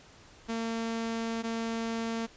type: tone pair in turn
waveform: sawtooth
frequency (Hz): 227.8 / 227.8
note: A#3 / A#3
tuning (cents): -40 / -40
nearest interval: unison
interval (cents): 0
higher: neither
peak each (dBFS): -27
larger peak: neither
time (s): 0.48-1.43 / 1.43-2.27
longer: first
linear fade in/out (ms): 20
effects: pink hiss -55 dBFS RMS until 2.36 s + resampled to 16000 Hz